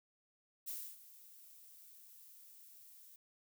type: noise with ADSR envelope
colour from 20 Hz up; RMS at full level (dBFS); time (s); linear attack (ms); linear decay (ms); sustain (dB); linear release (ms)
violet; -42; 0.66-3.16; 25; 280; -17; 4
effects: none